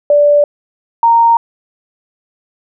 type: tone pair in turn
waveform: sine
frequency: 584 / 927 Hz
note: D5 / A#5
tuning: -10 / -10 cents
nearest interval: minor sixth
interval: 800 cents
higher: second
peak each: -5 dBFS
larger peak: neither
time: 0.1-0.44 / 1.03-1.37 s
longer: neither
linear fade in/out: 2 ms
effects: none